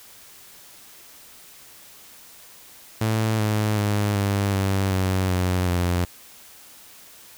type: tone with pitch steps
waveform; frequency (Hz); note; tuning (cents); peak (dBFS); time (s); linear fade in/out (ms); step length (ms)
sawtooth; 110 / 106.62 / 103.35 / 100.17 / 97.1 / 94.12 / 91.23 / 88.42; A2 / G#2 / G#2 / G2 / G2 / F#2 / F#2 / F2; 0 / +46 / -8 / +38 / -16 / +30 / -24 / +22; -16; 3.01-6.05; 5; 380
effects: white hiss -47 dBFS RMS until 7.37 s